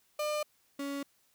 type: tone pair in turn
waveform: 35% pulse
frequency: 601 / 280.4 Hz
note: D5 / C#4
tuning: +40 / +20 cents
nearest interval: octave + minor second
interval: 1320 cents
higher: first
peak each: -29 / -33 dBFS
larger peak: first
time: 0.19-0.43 / 0.79-1.03 s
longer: neither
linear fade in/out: 5 ms
effects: white hiss -70 dBFS RMS until 1.34 s